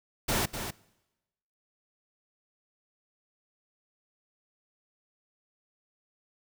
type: noise with echo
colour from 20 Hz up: pink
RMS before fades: -28 dBFS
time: 0.28-0.46 s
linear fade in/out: 10 ms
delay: 250 ms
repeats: 1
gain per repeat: -8 dB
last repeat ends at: 0.71 s
effects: noise-tail reverb RT60 1.0 s tail -22 dB re dry